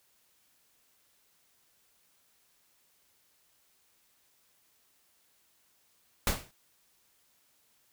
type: noise with exponential decay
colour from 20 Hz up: pink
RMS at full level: -24 dBFS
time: 6.27-6.51 s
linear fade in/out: 2 ms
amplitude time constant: 51 ms
effects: white hiss -69 dBFS RMS until 7.92 s